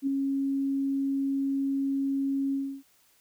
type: tone with ADSR envelope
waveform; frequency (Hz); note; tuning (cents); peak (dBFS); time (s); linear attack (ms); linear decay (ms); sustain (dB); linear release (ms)
sine; 274; C#4; -20; -22; 0.02-2.83; 51; 4; -3; 300
effects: white hiss -64 dBFS RMS until 3.2 s